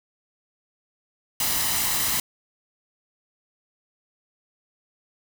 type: noise with comb filter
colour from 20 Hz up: white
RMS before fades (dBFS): -24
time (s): 1.4-2.2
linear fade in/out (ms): 2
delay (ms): 1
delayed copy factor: +0.5
effects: none